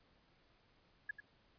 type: tone with echo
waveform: sine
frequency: 1688 Hz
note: G#6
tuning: 28 cents sharp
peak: -37 dBFS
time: 1.09-1.11 s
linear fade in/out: 5 ms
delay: 93 ms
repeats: 1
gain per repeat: -10 dB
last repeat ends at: 1.203 s
effects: pink hiss -71 dBFS RMS until 1.58 s + resampled to 11025 Hz